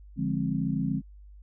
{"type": "chord", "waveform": "sine", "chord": "D half-diminished seventh", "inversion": "none", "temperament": "equal with one note detuned", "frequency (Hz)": [146.83, 174.61, 207.7, 264.4], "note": ["D3", "F3", "Ab3", "C4"], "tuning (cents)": [0, 0, 0, 18], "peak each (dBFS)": -31, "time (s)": [0.16, 1.02], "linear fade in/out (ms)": 50, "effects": ["added 50 Hz sine -46 dBFS peak until 1.42 s"]}